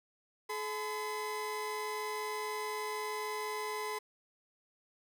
30% pulse tone pair together, 427.2 / 1016 Hz, G#4 / B5, +49 / +49 cents, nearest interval octave + minor third, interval 1500 cents, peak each -36 / -36 dBFS, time 0.49-3.99 s, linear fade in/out 10 ms, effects none

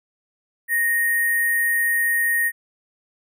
sine tone with sample-and-hold, 1864.7 Hz, A#6, in tune, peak -17 dBFS, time 0.68-2.52 s, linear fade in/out 50 ms, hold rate 11025 Hz, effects none

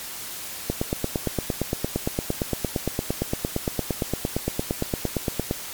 click train, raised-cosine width 2 ms, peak -9 dBFS, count 43, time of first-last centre 0.7-5.511 s, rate 8.73 Hz, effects white hiss -35 dBFS RMS until 5.73 s + MP3 96 kbps

